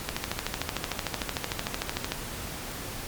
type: click train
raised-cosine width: 0.2 ms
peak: -10 dBFS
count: 28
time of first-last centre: 0.09-2.12 s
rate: 13.3 Hz
effects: pink hiss -37 dBFS RMS until 3.07 s + MP3 96 kbps